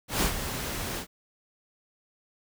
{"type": "noise with ADSR envelope", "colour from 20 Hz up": "pink", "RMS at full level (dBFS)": -24, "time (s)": [0.08, 1.07], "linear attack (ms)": 140, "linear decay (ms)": 100, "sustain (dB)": -9, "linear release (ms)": 89, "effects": []}